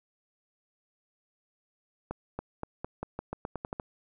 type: accelerating click train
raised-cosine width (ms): 1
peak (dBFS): -20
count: 12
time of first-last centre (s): 2.11-3.798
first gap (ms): 280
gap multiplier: 0.87
effects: none